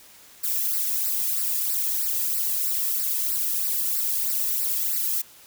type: noise with flanger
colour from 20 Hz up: violet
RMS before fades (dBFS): -25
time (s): 0.43-5.22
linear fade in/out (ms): 10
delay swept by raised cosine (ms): 0.3 to 1.4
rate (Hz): 3.1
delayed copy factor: -1
effects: white hiss -50 dBFS RMS until 5.46 s